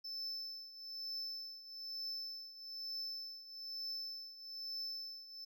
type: tone with tremolo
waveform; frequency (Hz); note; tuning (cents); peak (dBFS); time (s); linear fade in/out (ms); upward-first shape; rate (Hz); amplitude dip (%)
triangle; 5274; E8; 0; -38; 0.04-5.45; 10; triangle; 1.1; 80
effects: none